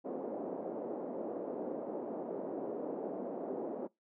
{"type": "band-pass noise", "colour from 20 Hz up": "white", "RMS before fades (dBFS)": -40, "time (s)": [0.04, 3.88], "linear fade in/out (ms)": 20, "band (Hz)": [240, 590], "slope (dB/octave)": 24, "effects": ["noise-tail reverb RT60 0.2 s tail -25 dB re dry"]}